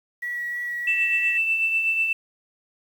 sine tone with vibrato, 1930 Hz, B6, 40 cents flat, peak -26 dBFS, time 0.22-1.38 s, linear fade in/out 10 ms, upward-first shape triangle, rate 3.2 Hz, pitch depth 9 cents each way
sine tone with tremolo, 2659 Hz, E7, 14 cents sharp, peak -17 dBFS, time 0.87-2.13 s, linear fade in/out 5 ms, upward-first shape triangle, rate 8.1 Hz, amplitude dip 50%
effects tanh soft clip ceiling -11 dBFS + 8-bit

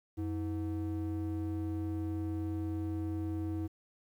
triangle ring-modulated tone, 205.3 Hz, G#3, 20 cents flat, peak -28 dBFS, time 0.17-3.68 s, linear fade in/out 20 ms, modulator 115 Hz, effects 11-bit

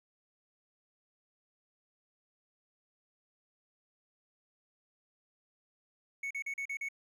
triangle tone bursts, 2216 Hz, C#7, 1 cent flat, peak -33 dBFS, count 6, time 6.23-6.887 s, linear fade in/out 5 ms, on 77 ms, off 39 ms, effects none

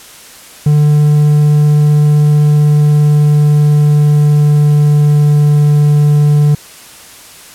triangle tone with pitch glide, 148.7 to 147.5 Hz, D3 to D3, +22 to +8 cents, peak -3 dBFS, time 0.66-6.55 s, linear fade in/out 5 ms, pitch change -14 cents, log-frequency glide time 2.41-5.46 s, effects white hiss -35 dBFS RMS until 7.54 s + low-pass 12000 Hz 12 dB/octave

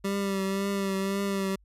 25% pulse tone with vibrato, 196 Hz, G3, in tune, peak -23 dBFS, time 0.04-1.56 s, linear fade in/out 10 ms, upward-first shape triangle, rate 1.9 Hz, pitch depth 36 cents each way, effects added 50 Hz sine -57 dBFS peak until 1.64 s + resampled to 32000 Hz

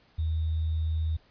sine tone with sample-and-hold, 79.8 Hz, D#2, 44 cents sharp, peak -25 dBFS, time 0.18-1.17 s, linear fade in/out 10 ms, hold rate 3675 Hz, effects pink hiss -62 dBFS RMS until 1.3 s + resampled to 11025 Hz

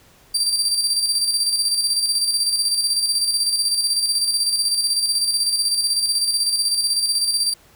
30% pulse tone with tremolo, 4699 Hz, D8, in tune, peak -13 dBFS, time 0.34-7.54 s, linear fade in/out 10 ms, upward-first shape square, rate 16 Hz, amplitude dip 45%, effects pink hiss -52 dBFS RMS until 7.75 s

